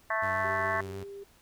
harmonic tone, 220 Hz, A3, in tune, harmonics 3 / 4 / 5 / 6 / 7 / 8 / 9, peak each -33 / -37 / -32 / -42 / -37 / -33 / -37 dBFS, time 0.1-0.81 s, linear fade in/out 5 ms
sawtooth tone with vibrato, 94.7 Hz, F#2, 41 cents sharp, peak -35 dBFS, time 0.22-1.04 s, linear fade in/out 10 ms, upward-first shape square, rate 7 Hz, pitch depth 30 cents each way
sine tone with pitch glide, 392 to 398.4 Hz, G4 to G4, 0 to +28 cents, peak -40 dBFS, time 0.44-1.24 s, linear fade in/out 10 ms, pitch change +28 cents, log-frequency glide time 0.88-1.03 s
effects pink hiss -61 dBFS RMS until 1.41 s

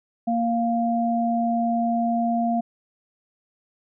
sine tone pair together, 232.9 / 698 Hz, A#3 / F5, -1 / -1 cents, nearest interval octave + perfect fifth, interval 1900 cents, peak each -22 / -23 dBFS, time 0.27-2.61 s, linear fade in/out 10 ms, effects none

